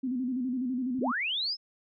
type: tone with vibrato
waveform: sine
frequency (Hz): 253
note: B3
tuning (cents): +42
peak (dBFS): -28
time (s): 0.03-1.12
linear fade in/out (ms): 10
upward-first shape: square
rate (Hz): 12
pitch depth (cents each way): 68
type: linear sweep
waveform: sine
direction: up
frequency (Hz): 34.13 to 5320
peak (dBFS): -28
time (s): 0.98-1.57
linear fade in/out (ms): 50
effects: none